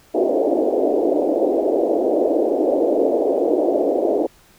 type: band-pass noise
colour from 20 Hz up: pink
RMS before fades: -18 dBFS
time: 0.14-4.27 s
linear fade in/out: 10 ms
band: 290 to 670 Hz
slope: 48 dB/octave
effects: pink hiss -52 dBFS RMS until 4.58 s